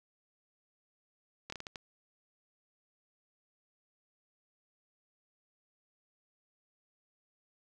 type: slowing click train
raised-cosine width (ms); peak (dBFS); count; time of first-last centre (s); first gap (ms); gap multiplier
0.2; -24; 6; 1.5-1.758; 24; 1.39
effects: none